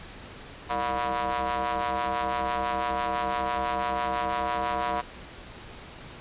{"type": "ring-modulated tone", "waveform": "sawtooth", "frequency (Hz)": 130, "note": "C3", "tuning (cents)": -11, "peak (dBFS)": -19, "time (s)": [0.69, 5.02], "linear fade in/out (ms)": 20, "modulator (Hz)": 848, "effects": ["pink hiss -44 dBFS RMS until 6.2 s", "resampled to 8000 Hz"]}